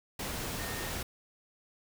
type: tone in noise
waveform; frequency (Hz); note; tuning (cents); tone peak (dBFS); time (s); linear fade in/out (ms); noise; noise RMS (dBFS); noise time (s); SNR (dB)
sine; 1834; A#6; -29; -44; 0.59-0.9; 5; pink; -37; 0.19-1.03; -10
effects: none